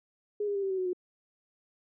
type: tone with pitch steps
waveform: sine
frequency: 415.3 / 405.8 / 396.5 / 387.5 / 378.6 / 370 / 361.5 Hz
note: G#4 / G#4 / G4 / G4 / F#4 / F#4 / F#4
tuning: 0 / -40 / +20 / -20 / +40 / 0 / -40 cents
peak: -28 dBFS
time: 0.4-0.932 s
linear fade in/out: 5 ms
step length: 76 ms
effects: none